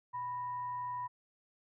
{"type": "tone with frequency modulation", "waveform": "sine", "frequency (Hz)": 987.8, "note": "B5", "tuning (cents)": 0, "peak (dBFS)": -36, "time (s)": [0.13, 1.08], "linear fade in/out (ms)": 20, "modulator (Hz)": 868, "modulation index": 0.21, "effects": []}